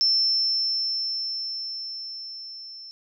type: tone with level ramp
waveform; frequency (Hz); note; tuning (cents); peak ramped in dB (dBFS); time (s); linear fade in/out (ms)
sine; 5340; E8; +22; -17 to -39; 0.01-2.91; 0
effects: none